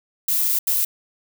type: noise bursts at uneven times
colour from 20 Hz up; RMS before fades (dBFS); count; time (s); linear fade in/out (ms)
violet; -20; 2; 0.28-0.59 / 0.67-0.85; 5
effects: none